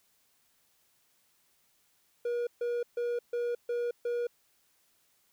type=tone bursts; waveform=triangle; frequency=478.8 Hz; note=A#4; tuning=46 cents sharp; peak=-27 dBFS; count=6; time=2.25-4.27 s; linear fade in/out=5 ms; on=220 ms; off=140 ms; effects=white hiss -70 dBFS RMS until 5.32 s